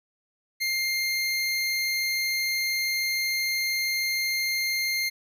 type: tone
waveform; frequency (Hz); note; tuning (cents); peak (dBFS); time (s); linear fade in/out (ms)
25% pulse; 2111; C7; +15; -21; 0.6-5.1; 20
effects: none